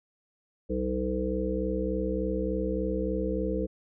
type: harmonic tone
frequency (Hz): 63.4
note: B1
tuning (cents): +46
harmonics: 1 / 3 / 5 / 7 / 8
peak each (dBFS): -33 / -33 / -33 / -33 / -33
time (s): 0.69-3.67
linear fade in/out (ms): 20
effects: none